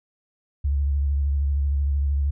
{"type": "tone with vibrato", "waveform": "sine", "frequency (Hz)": 70.5, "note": "C#2", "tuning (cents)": 30, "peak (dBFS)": -19, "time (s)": [0.64, 2.31], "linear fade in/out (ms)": 10, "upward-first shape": "sine", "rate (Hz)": 13, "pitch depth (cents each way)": 49, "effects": []}